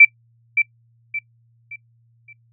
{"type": "tone with echo", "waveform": "sine", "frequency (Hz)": 2332, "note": "D7", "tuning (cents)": -13, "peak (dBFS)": -4, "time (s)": [0, 0.05], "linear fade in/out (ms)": 5, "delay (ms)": 570, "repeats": 4, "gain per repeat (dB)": -9, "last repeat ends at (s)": 2.33, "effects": ["noise-tail reverb RT60 0.1 s tail -24 dB re dry", "added 116 Hz sine -55 dBFS peak until 2.52 s"]}